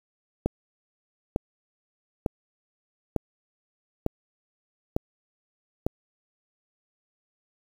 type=click train; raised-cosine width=2 ms; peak=-10 dBFS; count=7; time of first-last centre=0.46-5.865 s; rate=1.11 Hz; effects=7-bit